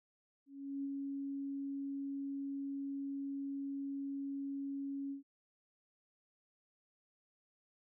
sine tone with ADSR envelope, 277.2 Hz, C#4, in tune, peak -36 dBFS, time 0.46-5.23 s, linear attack 380 ms, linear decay 37 ms, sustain -2 dB, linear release 120 ms, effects none

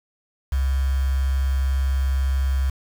sine tone with quantisation, 67 Hz, C2, 42 cents sharp, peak -18 dBFS, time 0.52-2.7 s, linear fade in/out 5 ms, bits 6, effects none

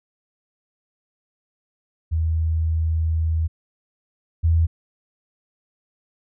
sine tone pair in turn, 80.6 / 82.25 Hz, E2 / E2, -38 / -3 cents, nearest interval unison, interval 35 cents, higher second, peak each -18 / -14 dBFS, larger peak second, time 2.11-3.48 / 4.43-4.67 s, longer first, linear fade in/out 20 ms, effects none

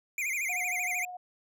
square tone with vibrato, 2251 Hz, C#7, 26 cents sharp, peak -30 dBFS, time 0.18-1.05 s, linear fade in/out 2 ms, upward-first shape sine, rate 13 Hz, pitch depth 160 cents each way
sine tone with tremolo, 724 Hz, F#5, 38 cents flat, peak -37 dBFS, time 0.49-1.17 s, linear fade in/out 5 ms, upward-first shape sine, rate 17 Hz, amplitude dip 30%
effects none

